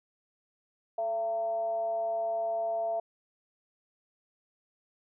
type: tone with frequency modulation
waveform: sine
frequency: 675 Hz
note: E5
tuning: 41 cents sharp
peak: -28 dBFS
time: 0.98-3 s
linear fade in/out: 5 ms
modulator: 237 Hz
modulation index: 0.31
effects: none